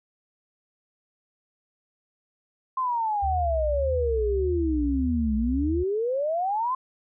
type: exponential two-way sweep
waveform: sine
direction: down then up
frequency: 1059 to 211.5 to 1059 Hz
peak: -23 dBFS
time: 2.77-6.75 s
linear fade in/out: 5 ms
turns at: 5.35 s
type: tone with vibrato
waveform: sine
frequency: 69.3 Hz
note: C#2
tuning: in tune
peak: -26 dBFS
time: 3.22-5.84 s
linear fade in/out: 20 ms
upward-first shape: triangle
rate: 1.7 Hz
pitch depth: 260 cents each way
effects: none